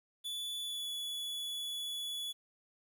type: tone with pitch glide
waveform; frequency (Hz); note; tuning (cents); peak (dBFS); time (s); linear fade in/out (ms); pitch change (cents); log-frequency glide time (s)
45% pulse; 3457 to 3413; A7 to G#7; -31 to +47; -37; 0.24-2.33; 20; -22; 0.62-0.88
effects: 11-bit